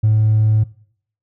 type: tone with hard clipping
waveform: sine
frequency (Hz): 108.2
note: A2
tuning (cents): -29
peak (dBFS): -11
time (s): 0.03-0.64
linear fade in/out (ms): 10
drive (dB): 1
effects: noise-tail reverb RT60 0.6 s tail -21 dB re dry